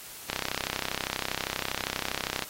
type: click train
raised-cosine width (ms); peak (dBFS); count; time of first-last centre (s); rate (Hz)
0.2; -11; 70; 0.3-2.423; 32.5
effects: white hiss -44 dBFS RMS until 2.49 s + AAC 48 kbps